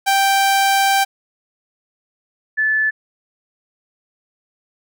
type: tone pair in turn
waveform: sawtooth / sine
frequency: 784 / 1739.8 Hz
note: G5 / A6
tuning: 0 / -20 cents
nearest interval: octave + major second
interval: 1380 cents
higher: second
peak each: -9 / -14 dBFS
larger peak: first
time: 0.06-1.05 / 2.57-2.91 s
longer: first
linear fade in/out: 20 ms
effects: none